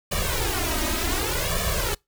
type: noise with flanger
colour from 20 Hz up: pink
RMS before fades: -25 dBFS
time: 0.11-1.95 s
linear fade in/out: 10 ms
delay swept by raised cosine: 1.7 to 3.2 ms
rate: 0.67 Hz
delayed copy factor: +0.95
effects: noise-tail reverb RT60 0.2 s tail -26 dB re dry